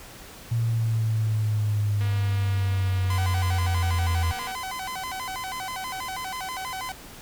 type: exponential sweep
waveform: sine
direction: down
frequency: 116.54 to 83.7 Hz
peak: -21 dBFS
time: 0.51-4.32 s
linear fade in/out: 10 ms
type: click train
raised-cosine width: 0.3 ms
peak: -24 dBFS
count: 600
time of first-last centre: 2.01-4.516 s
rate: 239 Hz
type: tone with vibrato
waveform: sawtooth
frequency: 880 Hz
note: A5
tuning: in tune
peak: -27 dBFS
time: 3.1-6.92 s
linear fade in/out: 2 ms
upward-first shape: square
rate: 6.2 Hz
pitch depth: 260 cents each way
effects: pink hiss -44 dBFS RMS until 7.21 s